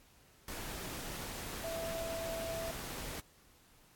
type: tone in noise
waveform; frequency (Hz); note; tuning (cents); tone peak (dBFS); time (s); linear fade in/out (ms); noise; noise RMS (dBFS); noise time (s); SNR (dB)
sine; 661; E5; +5; -38; 1.64-2.71; 2; pink; -43; 0.48-3.2; +2
effects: pink hiss -64 dBFS RMS until 3.95 s + AAC 64 kbps